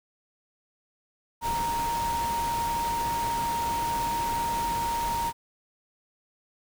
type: tone in noise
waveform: sine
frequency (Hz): 932.3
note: A#5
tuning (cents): 0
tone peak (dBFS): -26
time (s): 1.41-5.33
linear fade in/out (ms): 50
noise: pink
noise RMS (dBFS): -35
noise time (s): 1.41-5.33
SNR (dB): +6
effects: none